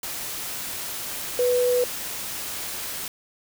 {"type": "tone in noise", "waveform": "sine", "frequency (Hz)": 493.9, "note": "B4", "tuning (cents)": 0, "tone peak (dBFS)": -18, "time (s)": [1.39, 1.84], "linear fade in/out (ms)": 2, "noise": "white", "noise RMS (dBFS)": -32, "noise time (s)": [0.03, 3.08], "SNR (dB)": 11, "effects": []}